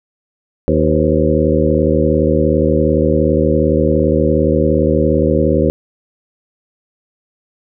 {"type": "harmonic tone with a mistuned harmonic", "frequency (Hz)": 77.3, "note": "D#2", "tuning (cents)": -11, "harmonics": [1, 2, 3, 4, 5, 6, 7], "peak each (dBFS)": [-18, -18, -18, -18, -18, -18, -18], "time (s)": [0.68, 5.7], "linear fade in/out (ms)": 0, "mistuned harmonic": 6, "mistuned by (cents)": 92, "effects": []}